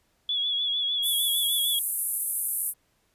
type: tone with vibrato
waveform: sine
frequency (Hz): 3380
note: G#7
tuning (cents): +30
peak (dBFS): -24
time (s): 0.29-1.79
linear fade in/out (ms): 2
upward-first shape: sine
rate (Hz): 6.6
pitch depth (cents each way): 43
type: band-pass noise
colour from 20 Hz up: pink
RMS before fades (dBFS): -29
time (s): 1.02-2.74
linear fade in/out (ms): 50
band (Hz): 9700 to 13000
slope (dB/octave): 48
effects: pink hiss -69 dBFS RMS until 3.14 s + resampled to 32000 Hz